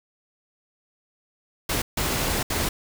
pink noise bursts at uneven times, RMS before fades -25 dBFS, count 3, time 1.69-1.82 / 1.97-2.43 / 2.5-2.69 s, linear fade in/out 5 ms, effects none

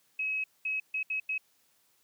sine tone bursts at uneven times, 2559 Hz, D#7, 48 cents sharp, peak -29 dBFS, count 5, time 0.19-0.44 / 0.65-0.8 / 0.94-1.03 / 1.1-1.2 / 1.29-1.38 s, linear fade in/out 5 ms, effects white hiss -69 dBFS RMS until 2.03 s + high-pass 80 Hz 12 dB/octave

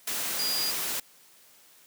sine tone in noise, 4843 Hz, D#8, 48 cents flat, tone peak -28 dBFS, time 0.39-0.71 s, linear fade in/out 5 ms, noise white, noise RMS -31 dBFS, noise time 0.07-1 s, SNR 0 dB, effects white hiss -57 dBFS RMS until 1.86 s + high-pass 150 Hz 12 dB/octave

